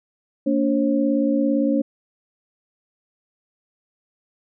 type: tone cluster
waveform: sine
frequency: 230 / 287.7 / 538 Hz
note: A#3 / D4 / C5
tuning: -23 / -36 / +48 cents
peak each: -22 / -19 / -24 dBFS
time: 0.46-1.82 s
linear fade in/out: 10 ms
effects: none